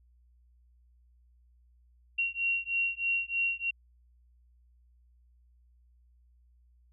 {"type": "beating tone pair", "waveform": "sine", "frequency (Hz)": [2745, 2748.2], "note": ["F7", "F7"], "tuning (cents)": [-31, -29], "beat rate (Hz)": 3.2, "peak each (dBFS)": -31, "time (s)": [2.18, 3.71], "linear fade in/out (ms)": 10, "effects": ["added 60 Hz sine -60 dBFS peak until 6.92 s"]}